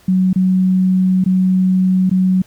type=tone with dropouts; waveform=sine; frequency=186 Hz; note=F#3; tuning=9 cents sharp; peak=-10 dBFS; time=0.08-2.42 s; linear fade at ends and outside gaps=5 ms; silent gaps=0.331-0.358 / 1.241-1.26 / 2.096-2.112 s; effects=pink hiss -49 dBFS RMS until 2.46 s